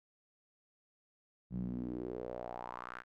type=tone with band-pass filter sweep; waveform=sawtooth; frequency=60.9 Hz; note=B1; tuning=24 cents flat; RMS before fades=-42 dBFS; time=1.5-3.04 s; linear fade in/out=50 ms; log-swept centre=160 to 1600 Hz; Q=3.9; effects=none